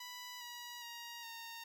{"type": "tone with pitch steps", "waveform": "10% pulse", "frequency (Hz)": [987.8, 965.2, 943.2, 921.6], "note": ["B5", "B5", "A#5", "A#5"], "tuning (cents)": [0, -40, 20, -20], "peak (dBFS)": -38, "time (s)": [0, 1.64], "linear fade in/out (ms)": 5, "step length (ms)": 410, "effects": ["13-bit"]}